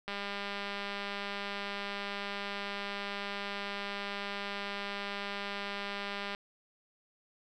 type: click train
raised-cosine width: 0.3 ms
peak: -22 dBFS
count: 1261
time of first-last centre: 0.08-6.349 s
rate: 201 Hz
effects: none